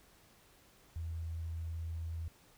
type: tone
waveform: sine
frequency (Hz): 82.2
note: E2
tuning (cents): -4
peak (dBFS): -37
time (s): 0.96-2.28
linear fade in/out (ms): 0
effects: pink hiss -64 dBFS RMS until 2.57 s